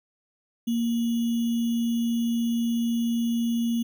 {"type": "tone with sample-and-hold", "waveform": "sine", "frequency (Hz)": 233.1, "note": "A#3", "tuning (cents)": 0, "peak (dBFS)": -22, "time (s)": [0.67, 3.83], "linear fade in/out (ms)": 10, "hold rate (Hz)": 3150, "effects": []}